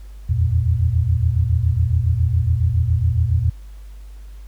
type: tone cluster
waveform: sine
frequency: 80.1 / 87.3 / 117 Hz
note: E2 / F2 / A#2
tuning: -49 / 0 / +7 cents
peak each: -19 dBFS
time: 0.29-3.5 s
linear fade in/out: 10 ms
effects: added 50 Hz sine -34 dBFS peak until 4.47 s + pink hiss -55 dBFS RMS until 4.47 s